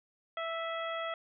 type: harmonic tone with a mistuned harmonic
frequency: 659.3 Hz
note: E5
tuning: in tune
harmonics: 1 / 2 / 3 / 4 / 5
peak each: -37 / -38 / -42 / -49 / -45 dBFS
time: 0.37-1.14 s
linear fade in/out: 2 ms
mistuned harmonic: 4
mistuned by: -37 cents
effects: none